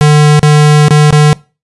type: tone with dropouts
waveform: square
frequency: 149.7 Hz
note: D3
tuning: 33 cents sharp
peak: -3 dBFS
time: 0.01-1.33 s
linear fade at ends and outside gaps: 0 ms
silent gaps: 0.394-0.43 / 0.883-0.907 / 1.106-1.126 s
effects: noise-tail reverb RT60 0.3 s tail -22 dB re dry + resampled to 24000 Hz